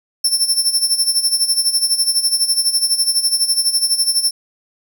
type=tone with tremolo; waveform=25% pulse; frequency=5370 Hz; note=E8; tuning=31 cents sharp; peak=-6 dBFS; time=0.24-4.31 s; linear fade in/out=5 ms; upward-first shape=sine; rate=12 Hz; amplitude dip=75%; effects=none